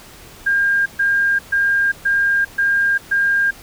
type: tone bursts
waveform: sine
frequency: 1607 Hz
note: G6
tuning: 43 cents sharp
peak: -13 dBFS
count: 6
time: 0.46-3.51 s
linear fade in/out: 10 ms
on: 400 ms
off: 130 ms
effects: pink hiss -41 dBFS RMS until 3.62 s